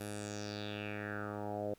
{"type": "tone with low-pass filter sweep", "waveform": "10% pulse", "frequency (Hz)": 103.83, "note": "G#2", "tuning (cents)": 0, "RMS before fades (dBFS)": -41, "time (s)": [0, 1.74], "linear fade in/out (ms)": 5, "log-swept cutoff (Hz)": [12000, 540], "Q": 4.4, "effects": ["pink hiss -67 dBFS RMS until 1.78 s"]}